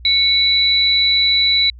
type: tone pair together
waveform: sine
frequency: 2217 / 3950 Hz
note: C#7 / B7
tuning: 0 / 0 cents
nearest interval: minor seventh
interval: 1000 cents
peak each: -19 / -12 dBFS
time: 0.05-1.7 s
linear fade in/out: 2 ms
effects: added 60 Hz sine -35 dBFS peak until 1.79 s